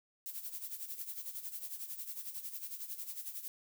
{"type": "noise with tremolo", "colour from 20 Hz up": "violet", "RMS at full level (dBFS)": -41, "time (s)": [0.26, 3.48], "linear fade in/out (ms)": 0, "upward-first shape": "sine", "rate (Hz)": 11, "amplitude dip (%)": 70, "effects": []}